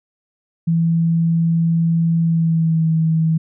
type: tone with pitch glide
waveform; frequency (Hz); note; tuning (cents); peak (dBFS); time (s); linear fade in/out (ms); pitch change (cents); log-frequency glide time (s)
sine; 165.9 to 160.99; E3 to E3; +11 to -41; -13; 0.67-3.38; 10; -52; 2.21-2.88
effects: none